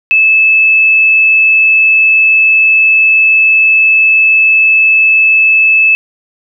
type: tone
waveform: sine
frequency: 2613 Hz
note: E7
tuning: 16 cents flat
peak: -4 dBFS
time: 0.11-5.95 s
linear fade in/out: 0 ms
effects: none